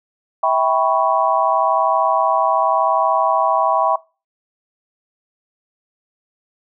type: chord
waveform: sine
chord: C# half-diminished seventh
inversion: first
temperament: equal with one note detuned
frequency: 651.3 / 784 / 987.8 / 1108.7 Hz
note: E5 / G5 / B5 / C#6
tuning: -21 / 0 / 0 / 0 cents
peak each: -19 dBFS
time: 0.43-3.96 s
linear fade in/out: 5 ms
effects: noise-tail reverb RT60 0.3 s tail -21 dB re dry